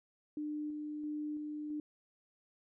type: tone with tremolo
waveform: sine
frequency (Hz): 300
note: D4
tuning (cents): +37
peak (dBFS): -36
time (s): 0.37-1.8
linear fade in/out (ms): 2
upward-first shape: square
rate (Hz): 1.5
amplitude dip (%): 25
effects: none